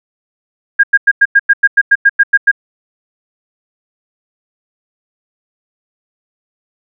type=tone bursts; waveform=sine; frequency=1623 Hz; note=G#6; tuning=40 cents flat; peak=-3 dBFS; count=13; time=0.79-2.515 s; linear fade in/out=10 ms; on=45 ms; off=95 ms; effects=none